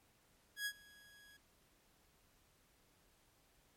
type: tone with ADSR envelope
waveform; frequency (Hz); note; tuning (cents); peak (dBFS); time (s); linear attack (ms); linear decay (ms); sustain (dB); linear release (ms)
sawtooth; 1661.2; G#6; 0; -33; 0.56-1.37; 100; 65; -24; 5
effects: pink hiss -72 dBFS RMS until 3.76 s + MP3 64 kbps